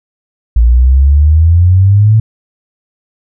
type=exponential sweep; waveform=sine; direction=up; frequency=56.2 to 112.1 Hz; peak=-3 dBFS; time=0.56-2.2 s; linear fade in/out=5 ms; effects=none